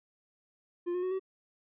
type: tone with pitch steps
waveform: triangle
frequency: 349.9 / 359.7 / 369.9 / 380.2 Hz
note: F4 / F#4 / F#4 / F#4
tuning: +3 / -49 / 0 / +47 cents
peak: -28 dBFS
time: 0.86-1.196 s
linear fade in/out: 20 ms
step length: 84 ms
effects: resampled to 8000 Hz